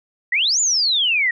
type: exponential two-way sweep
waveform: sine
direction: up then down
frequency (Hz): 1864.7 to 7210 to 1864.7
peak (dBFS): -15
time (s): 0.32-1.31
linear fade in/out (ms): 5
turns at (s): 0.6
effects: none